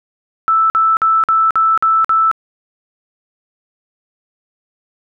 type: tone bursts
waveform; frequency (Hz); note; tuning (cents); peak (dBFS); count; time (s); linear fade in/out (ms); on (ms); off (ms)
sine; 1318.5; E6; 0; -9; 7; 0.48-2.314; 0; 220; 49
effects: none